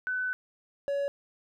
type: tone pair in turn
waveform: sine / triangle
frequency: 1505 / 562.8 Hz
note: F#6 / C#5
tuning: +29 / +26 cents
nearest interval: octave + perfect fourth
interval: 1703 cents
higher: first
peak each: -28 / -25 dBFS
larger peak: second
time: 0.07-0.33 / 0.88-1.08 s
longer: first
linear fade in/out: 0 ms
effects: none